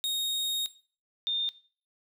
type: tone pair in turn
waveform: 40% pulse / sine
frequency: 3729 / 3627 Hz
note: A#7 / A#7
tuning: 0 / -48 cents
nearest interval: unison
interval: 48 cents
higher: first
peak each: -26 dBFS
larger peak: neither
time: 0.04-0.66 / 1.27-1.49 s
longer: first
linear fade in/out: 0 ms
effects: noise-tail reverb RT60 0.4 s tail -17 dB re dry